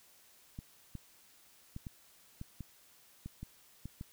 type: clicks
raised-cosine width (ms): 5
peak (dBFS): -30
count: 10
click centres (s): 0.589 / 0.953 / 1.764 / 1.868 / 2.414 / 2.607 / 3.26 / 3.43 / 3.856 / 4.011
effects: white hiss -63 dBFS RMS until 4.12 s